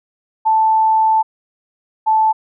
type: tone pair in turn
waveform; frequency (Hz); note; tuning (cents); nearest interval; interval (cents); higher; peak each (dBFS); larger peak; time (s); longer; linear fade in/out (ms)
sine; 880 / 875.5; A5 / A5; 0 / -9; unison; 9; first; -10; neither; 0.45-1.23 / 2.06-2.33; first; 20
effects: none